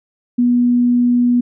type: tone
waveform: sine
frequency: 243.4 Hz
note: B3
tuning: 25 cents flat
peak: -10 dBFS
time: 0.38-1.41 s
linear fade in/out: 10 ms
effects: none